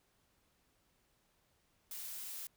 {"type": "noise", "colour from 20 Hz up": "blue", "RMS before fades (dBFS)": -45, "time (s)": [1.91, 2.47], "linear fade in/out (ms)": 2, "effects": ["pink hiss -75 dBFS RMS until 2.56 s"]}